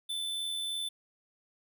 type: tone with amplitude modulation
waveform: square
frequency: 3520 Hz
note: A7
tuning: in tune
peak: -32 dBFS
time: 0.09-0.89 s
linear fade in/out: 10 ms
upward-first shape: sine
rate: 83.1 Hz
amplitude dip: 30%
effects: none